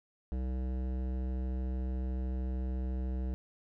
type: tone with hard clipping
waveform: sine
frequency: 63.8 Hz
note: C2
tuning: 43 cents flat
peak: -34 dBFS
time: 0.32-3.34 s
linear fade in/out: 0 ms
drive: 15 dB
effects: none